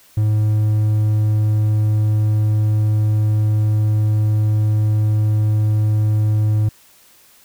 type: tone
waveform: triangle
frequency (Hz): 106.9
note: A2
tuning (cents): -49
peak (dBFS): -11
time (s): 0.17-6.69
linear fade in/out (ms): 5
effects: white hiss -50 dBFS RMS until 7.44 s